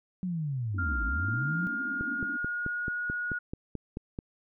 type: linear two-way sweep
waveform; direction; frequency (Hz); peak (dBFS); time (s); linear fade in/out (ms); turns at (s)
sine; down then up; 188.4 to 49 to 188.4; -29; 0.23-1.67; 0; 1.04
type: band-pass noise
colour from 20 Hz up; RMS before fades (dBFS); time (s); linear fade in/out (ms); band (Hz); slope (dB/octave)
white; -41; 0.74-2.37; 5; 200 to 310; 96
type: tone with pitch glide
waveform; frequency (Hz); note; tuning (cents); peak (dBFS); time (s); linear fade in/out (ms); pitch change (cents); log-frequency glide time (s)
sine; 1396.9 to 1448.7; F6 to F#6; 0 to -37; -30; 0.78-3.39; 10; +63; 1.08-3.01
type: click train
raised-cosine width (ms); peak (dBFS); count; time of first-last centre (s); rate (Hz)
3; -22; 11; 2.01-4.189; 4.59
effects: none